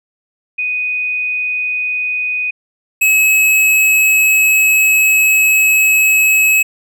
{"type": "tone pair in turn", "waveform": ["sine", "square"], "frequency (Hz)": [2489, 2572], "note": ["D#7", "E7"], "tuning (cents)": [0, -43], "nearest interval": "minor second", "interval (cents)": 57, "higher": "second", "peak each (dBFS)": [-15, -9], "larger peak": "second", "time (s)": [[0.58, 2.51], [3.01, 6.63]], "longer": "second", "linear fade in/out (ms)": 10, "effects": []}